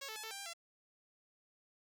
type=tone with pitch steps; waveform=5% pulse; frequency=550 / 438 / 858 / 443.2 / 789 / 795 / 678 Hz; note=C#5 / A4 / A5 / A4 / G5 / G5 / E5; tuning=-14 / -8 / -44 / +13 / +11 / +24 / +49 cents; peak=-32 dBFS; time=0.01-0.535 s; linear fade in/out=10 ms; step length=75 ms; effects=none